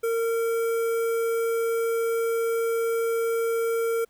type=tone with notch filter; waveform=square; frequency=458.7 Hz; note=A#4; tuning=28 cents flat; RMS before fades=-25 dBFS; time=0.03-4.05 s; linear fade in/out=10 ms; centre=4000 Hz; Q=0.54; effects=pink hiss -67 dBFS RMS until 4.09 s